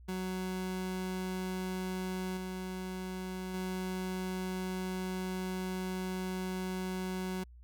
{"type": "tone with level steps", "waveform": "30% pulse", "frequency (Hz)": 185.5, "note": "F#3", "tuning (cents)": 5, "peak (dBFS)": [-32, -35, -32], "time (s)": [0.08, 7.44], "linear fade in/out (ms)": 10, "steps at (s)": [2.37, 3.54], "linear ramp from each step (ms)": 2, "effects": ["added 60 Hz sine -51 dBFS peak until 7.63 s"]}